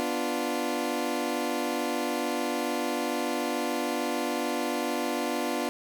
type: chord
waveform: 20% pulse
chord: B diminished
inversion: none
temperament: equal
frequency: 246.9 / 293.7 / 349.2 Hz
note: B3 / D4 / F4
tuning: 0 / 0 / 0 cents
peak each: -27 dBFS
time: 0-5.69 s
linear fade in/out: 0 ms
effects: none